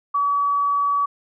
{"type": "tone", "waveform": "sine", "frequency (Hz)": 1140, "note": "C#6", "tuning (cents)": 48, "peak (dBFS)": -17, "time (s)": [0.14, 1.06], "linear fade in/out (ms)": 10, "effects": []}